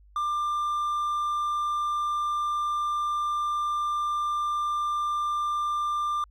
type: tone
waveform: triangle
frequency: 1191 Hz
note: D6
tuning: 24 cents sharp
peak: -23 dBFS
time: 0.16-6.24 s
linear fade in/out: 2 ms
effects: added 50 Hz sine -52 dBFS peak until 6.3 s